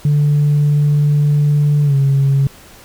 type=tone with pitch glide; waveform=sine; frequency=146.83 to 137.79 Hz; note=D3 to C#3; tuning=0 to -10 cents; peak=-8 dBFS; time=0.05-2.47 s; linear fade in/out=2 ms; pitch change=-110 cents; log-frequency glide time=1.84-1.95 s; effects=tanh soft clip ceiling -7 dBFS + pink hiss -41 dBFS RMS until 2.84 s